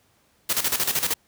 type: noise with tremolo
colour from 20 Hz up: white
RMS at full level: -22 dBFS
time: 0.49-1.14 s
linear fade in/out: 10 ms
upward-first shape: square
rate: 13 Hz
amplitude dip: 70%
effects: pink hiss -63 dBFS RMS until 1.27 s + high-pass 60 Hz 12 dB/octave